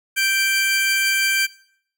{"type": "tone pair together", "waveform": "sawtooth", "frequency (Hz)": [1568, 2349], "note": ["G6", "D7"], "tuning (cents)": [0, 0], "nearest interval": "perfect fifth", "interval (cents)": 700, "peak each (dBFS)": -17, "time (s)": [0.16, 1.47], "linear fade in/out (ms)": 20, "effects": ["noise-tail reverb RT60 0.6 s tail -19 dB re dry"]}